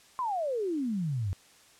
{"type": "exponential sweep", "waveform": "sine", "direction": "down", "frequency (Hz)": [1062, 89], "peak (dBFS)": -28, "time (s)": [0.19, 1.33], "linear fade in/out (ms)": 0, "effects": ["white hiss -58 dBFS RMS until 1.79 s", "low-pass 9000 Hz 12 dB/octave"]}